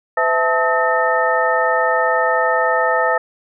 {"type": "tone cluster", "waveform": "sine", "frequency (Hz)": [508, 658, 876, 1282, 1813], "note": ["B4", "E5", "A5", "E6", "A#6"], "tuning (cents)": [49, -3, -8, -49, -49], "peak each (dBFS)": -20, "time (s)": [0.17, 3.18], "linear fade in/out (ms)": 5, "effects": []}